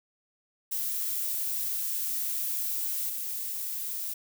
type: noise with level steps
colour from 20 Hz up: violet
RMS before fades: -31 / -34 dBFS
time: 0.71-4.14 s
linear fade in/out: 10 ms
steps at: 3.09 s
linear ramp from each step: 2 ms
effects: none